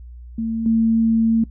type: tone with level steps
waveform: sine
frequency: 225.7 Hz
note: A3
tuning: 44 cents sharp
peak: -20 / -13 dBFS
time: 0.38-1.44 s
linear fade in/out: 5 ms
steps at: 0.66 s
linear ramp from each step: 2 ms
effects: noise-tail reverb RT60 0.1 s tail -19 dB re dry + added 60 Hz sine -35 dBFS peak until 1.5 s